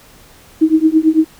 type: tone with tremolo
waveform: sine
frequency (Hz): 316.7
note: D#4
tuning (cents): +31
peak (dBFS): -4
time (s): 0.61-1.25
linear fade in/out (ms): 10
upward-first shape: triangle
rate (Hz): 9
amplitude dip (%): 100
effects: pink hiss -44 dBFS RMS until 1.39 s